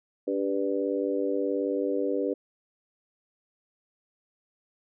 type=harmonic tone with a mistuned harmonic; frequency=98.6 Hz; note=G2; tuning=11 cents sharp; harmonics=3 / 4 / 5 / 6; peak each=-30 / -30 / -29 / -36 dBFS; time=0.27-2.34 s; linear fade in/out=10 ms; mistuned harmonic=3; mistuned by=-38 cents; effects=none